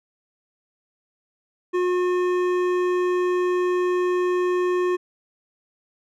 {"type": "tone with hard clipping", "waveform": "sine", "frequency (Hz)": 360, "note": "F#4", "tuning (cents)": -47, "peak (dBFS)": -21, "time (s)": [1.73, 4.97], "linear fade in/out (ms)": 20, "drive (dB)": 12, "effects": []}